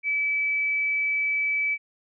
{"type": "tone with frequency modulation", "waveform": "sine", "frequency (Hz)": 2300, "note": "D7", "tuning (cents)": -37, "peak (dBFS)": -22, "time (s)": [0.03, 1.78], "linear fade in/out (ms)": 50, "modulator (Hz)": 30.7, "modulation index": 0.21, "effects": []}